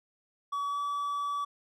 triangle tone with pitch glide, 1137 to 1147.6 Hz, C#6 to D6, +44 to -40 cents, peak -28 dBFS, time 0.52-1.45 s, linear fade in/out 10 ms, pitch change +16 cents, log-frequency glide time 0.67-0.79 s, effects none

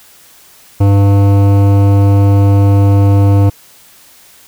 sine tone with hard clipping, 99.7 Hz, G2, 30 cents sharp, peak -7 dBFS, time 0.8-3.5 s, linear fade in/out 10 ms, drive 15 dB, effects white hiss -42 dBFS RMS until 4.47 s

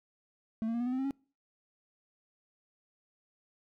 triangle tone with pitch steps, 222 / 228.9 / 236 / 243.4 / 250.9 / 258.7 / 266.8 / 275.1 Hz, A3 / A#3 / A#3 / B3 / B3 / C4 / C4 / C#4, +16 / -31 / +22 / -25 / +28 / -19 / +34 / -13 cents, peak -28 dBFS, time 0.62-1.108 s, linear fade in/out 0 ms, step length 61 ms, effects noise-tail reverb RT60 0.4 s tail -25 dB re dry

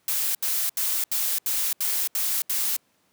blue noise bursts, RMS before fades -25 dBFS, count 8, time 0.08-2.765 s, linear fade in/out 2 ms, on 270 ms, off 75 ms, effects pink hiss -66 dBFS RMS until 3.12 s + high-pass 150 Hz 12 dB/octave

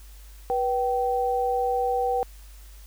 sine tone pair together, 487.6 / 773 Hz, B4 / G5, -22 / -24 cents, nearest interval minor sixth, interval 798 cents, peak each -25 / -24 dBFS, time 0.5-2.23 s, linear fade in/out 0 ms, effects added 50 Hz sine -43 dBFS peak until 2.86 s + white hiss -54 dBFS RMS until 2.86 s

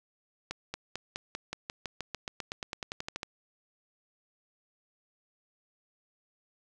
accelerating click train, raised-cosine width 0.2 ms, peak -18 dBFS, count 21, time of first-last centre 0.51-3.231 s, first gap 230 ms, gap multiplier 0.94, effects none

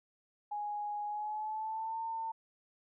sine tone with pitch glide, 830.6 to 900.6 Hz, G#5 to A5, 0 to +40 cents, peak -35 dBFS, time 0.51-2.32 s, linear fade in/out 10 ms, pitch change +140 cents, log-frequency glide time 1.06-1.98 s, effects none

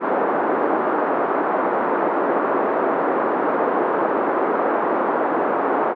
pink band-pass noise, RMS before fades -20 dBFS, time 0-5.95 s, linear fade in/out 50 ms, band 300 to 1300 Hz, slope 24 dB/octave, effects none

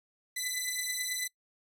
10% pulse beating tone pair, 1998 / 2007.2 Hz, B6 / B6, +20 / +28 cents, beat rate 9.2 Hz, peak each -26 dBFS, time 0.36-1.28 s, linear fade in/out 10 ms, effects noise-tail reverb RT60 0.1 s tail -22 dB re dry

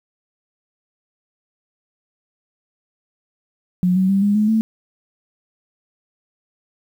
sine tone with pitch steps, 180.6 / 188.05 / 195.81 / 203.9 / 212.3 / 221.1 Hz, F#3 / F#3 / G3 / G#3 / G#3 / A3, -42 / +28 / -2 / -32 / +38 / +9 cents, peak -13 dBFS, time 3.83-4.61 s, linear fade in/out 0 ms, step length 130 ms, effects 8-bit

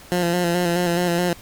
15% pulse tone with vibrato, 174.61 Hz, F3, in tune, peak -12 dBFS, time 0.12-1.33 s, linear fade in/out 0 ms, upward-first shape square, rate 4.7 Hz, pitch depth 33 cents each way, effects pink hiss -44 dBFS RMS until 1.41 s + Opus 48 kbps

